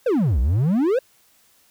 triangle exponential two-way sweep, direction down then up, 551 to 57.4 to 551 Hz, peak -14 dBFS, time 0.06-0.99 s, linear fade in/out 5 ms, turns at 0.4 s, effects white hiss -58 dBFS RMS until 1.7 s

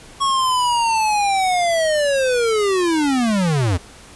square linear sweep, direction down, 1108.7 to 80.9 Hz, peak -16 dBFS, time 0.2-3.78 s, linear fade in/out 20 ms, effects pink hiss -42 dBFS RMS until 4.15 s + resampled to 24000 Hz

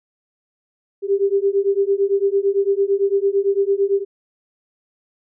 sine beating tone pair, 392 / 400.9 Hz, G4 / G4, 0 / +39 cents, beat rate 8.9 Hz, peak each -18 dBFS, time 1.02-4.05 s, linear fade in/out 50 ms, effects none

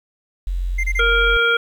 sine tone, 44.49 Hz, F1, 33 cents sharp, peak -19 dBFS, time 0.47-1.37 s, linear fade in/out 0 ms
triangle tone bursts, 2093 Hz, C7, in tune, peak -18 dBFS, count 3, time 0.78-1.006 s, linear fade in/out 10 ms, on 58 ms, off 26 ms
harmonic tone, 466.8 Hz, A#4, 2 cents sharp, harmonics 1 / 3 / 5 / 7, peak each -21 / -15 / -24 / -23 dBFS, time 0.99-1.57 s, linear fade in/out 5 ms
effects 8-bit

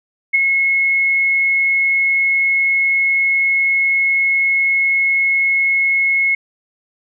sine tone with ADSR envelope, 2176 Hz, C#7, 33 cents flat, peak -8 dBFS, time 0.33-6.35 s, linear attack 18 ms, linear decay 17 ms, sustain -4 dB, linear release 5 ms, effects none

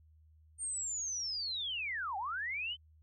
sine linear two-way sweep, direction down then up, 8870 to 740 to 3114 Hz, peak -35 dBFS, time 0.58-2.77 s, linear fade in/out 50 ms, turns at 2.17 s, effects added 78 Hz sine -60 dBFS peak until 3.02 s

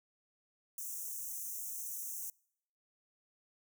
white high-pass noise, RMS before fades -42 dBFS, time 0.78-2.3 s, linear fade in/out 2 ms, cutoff 5800 Hz, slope 96 dB/octave, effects noise-tail reverb RT60 0.7 s tail -26 dB re dry

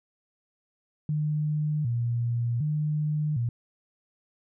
sine tone with vibrato, 134 Hz, C3, 42 cents sharp, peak -24 dBFS, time 1.09-3.49 s, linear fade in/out 2 ms, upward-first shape square, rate 0.66 Hz, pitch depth 210 cents each way, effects none

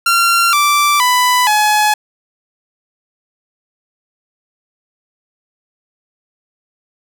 sawtooth tone with pitch steps, 1375 / 1169.7 / 995 / 846.4 Hz, F6 / D6 / B5 / G#5, -27 / -7 / +13 / +33 cents, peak -6 dBFS, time 0.06-1.94 s, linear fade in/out 5 ms, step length 470 ms, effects none

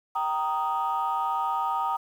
sine chord, Eb major, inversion first, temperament just, 777.8 / 933.4 / 1244.5 Hz, G5 / Bb5 / Eb6, -14 / +2 / 0 cents, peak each -29 / -27 / -28 dBFS, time 0.15-1.97 s, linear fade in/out 10 ms, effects tanh soft clip ceiling -18 dBFS + 9-bit

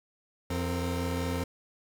30% pulse tone cluster, 85.2 / 262.6 / 459.9 Hz, F2 / C4 / A#4, -42 / +6 / -23 cents, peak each -29 / -31 / -35 dBFS, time 0.5-1.44 s, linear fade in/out 5 ms, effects none

